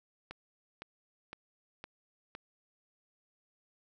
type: click train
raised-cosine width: 0.3 ms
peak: -27 dBFS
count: 5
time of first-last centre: 0.31-2.351 s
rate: 1.96 Hz
effects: none